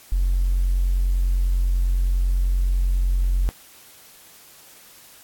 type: tone with tanh clipping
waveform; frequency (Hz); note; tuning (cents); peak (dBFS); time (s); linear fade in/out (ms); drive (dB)
triangle; 45.03; F#1; -46; -16; 0.12-3.49; 0; 1
effects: white hiss -48 dBFS RMS until 5.23 s + AAC 64 kbps